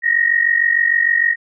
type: tone pair together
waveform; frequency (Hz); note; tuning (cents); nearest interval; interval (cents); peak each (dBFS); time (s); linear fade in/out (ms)
sine; 1853 / 1899.6; A#6 / A#6; -11 / +32; unison; 43; -15; 0.02-1.36; 50
effects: none